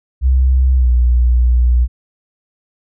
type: tone with pitch glide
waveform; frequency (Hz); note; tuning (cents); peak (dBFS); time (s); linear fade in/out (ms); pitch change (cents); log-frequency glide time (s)
sine; 64.7 to 60.72; C2 to B1; -19 to -29; -8; 0.21-1.88; 50; -110; 0.76-0.89
effects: none